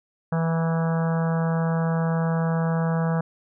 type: harmonic tone with a mistuned harmonic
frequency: 164.3 Hz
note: E3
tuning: 5 cents flat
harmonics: 1 / 3 / 4 / 5 / 6 / 7 / 8 / 9 / 10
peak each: -21 / -31 / -33 / -35 / -37 / -38 / -39 / -40 / -41 dBFS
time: 0.32-3.21 s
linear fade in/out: 5 ms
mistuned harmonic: 6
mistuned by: -16 cents
effects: none